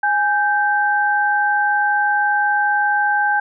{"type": "tone pair together", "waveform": "sine", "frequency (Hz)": [827.4, 1562], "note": ["G#5", "G6"], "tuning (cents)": [-7, -7], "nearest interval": "major seventh", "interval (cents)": 1100, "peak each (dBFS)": -17, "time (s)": [0.03, 3.4], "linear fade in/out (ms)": 5, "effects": []}